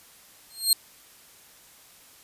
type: tone with exponential growth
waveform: 20% pulse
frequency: 4210 Hz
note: C8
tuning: 10 cents sharp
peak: -8 dBFS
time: 0.5-0.73 s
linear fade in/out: 2 ms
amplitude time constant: 49 ms
effects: white hiss -53 dBFS RMS until 2.23 s + resampled to 32000 Hz